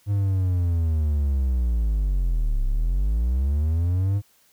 triangle linear two-way sweep, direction down then up, 102.9 to 32.7 to 102.9 Hz, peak -17 dBFS, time 0.06-4.22 s, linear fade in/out 50 ms, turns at 2.66 s, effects white hiss -60 dBFS RMS until 4.52 s

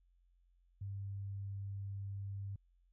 sine tone, 99 Hz, G2, 18 cents sharp, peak -40 dBFS, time 0.81-2.56 s, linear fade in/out 5 ms, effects added 44 Hz sine -68 dBFS peak until 2.92 s

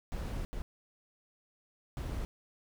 brown noise bursts at uneven times, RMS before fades -37 dBFS, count 3, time 0.12-0.45 / 0.53-0.62 / 1.97-2.25 s, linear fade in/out 0 ms, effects none

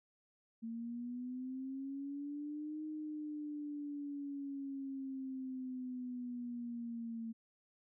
sine linear two-way sweep, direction up then down, 225.8 to 309.1 to 225.8 Hz, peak -40 dBFS, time 0.62-7.33 s, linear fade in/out 20 ms, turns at 2.84 s, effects none

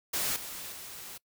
white noise with level steps, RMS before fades -31 / -41 / -44 dBFS, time 0.13-1.18 s, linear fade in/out 10 ms, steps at 0.36 / 0.72 s, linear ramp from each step 2 ms, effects noise-tail reverb RT60 0.1 s tail -23 dB re dry

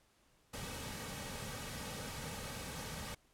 pink noise with comb filter, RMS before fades -44 dBFS, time 0.53-3.15 s, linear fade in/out 10 ms, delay 2.9 ms, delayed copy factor -0.55, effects pink hiss -71 dBFS RMS until 3.33 s + low-pass 12000 Hz 12 dB/octave

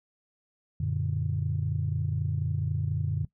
sine chord, Gb augmented, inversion none, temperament equal, 92.5 / 116.54 / 146.83 Hz, Gb2 / Bb2 / D3, 0 / 0 / 0 cents, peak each -30 / -32 / -29 dBFS, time 0.8-3.25 s, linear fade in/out 5 ms, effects noise-tail reverb RT60 0.1 s tail -19 dB re dry + tanh soft clip ceiling -17 dBFS

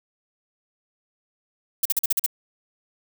violet noise bursts, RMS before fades -20 dBFS, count 7, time 1.83-2.263 s, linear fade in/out 5 ms, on 25 ms, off 43 ms, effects none

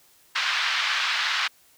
pink band-pass noise, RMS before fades -25 dBFS, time 0.35-1.48 s, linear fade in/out 10 ms, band 1200 to 4500 Hz, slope 24 dB/octave, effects white hiss -58 dBFS RMS until 1.77 s

